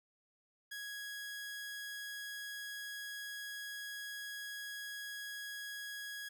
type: tone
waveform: sawtooth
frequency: 1661.2 Hz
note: G#6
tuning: in tune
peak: -39 dBFS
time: 0.71-6.29 s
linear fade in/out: 10 ms
effects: none